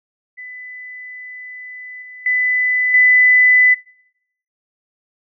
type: tone with level steps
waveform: sine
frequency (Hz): 2000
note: B6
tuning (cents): +21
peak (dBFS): -30 / -33 / -13 / -7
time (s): 0.37-3.75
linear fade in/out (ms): 20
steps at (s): 2.02 / 2.26 / 2.94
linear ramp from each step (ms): 2
effects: noise-tail reverb RT60 0.8 s tail -25 dB re dry